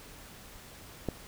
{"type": "click", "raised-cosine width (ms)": 2, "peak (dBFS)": -17, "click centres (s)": 1.087, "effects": ["pink hiss -50 dBFS RMS until 1.27 s"]}